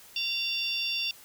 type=harmonic tone with a mistuned harmonic; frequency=922 Hz; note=A#5; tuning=19 cents flat; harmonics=3 / 4 / 5 / 6; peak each=-31 / -33 / -35 / -37 dBFS; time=0.16-1.11 s; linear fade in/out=2 ms; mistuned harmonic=4; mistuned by=-81 cents; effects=white hiss -52 dBFS RMS until 1.24 s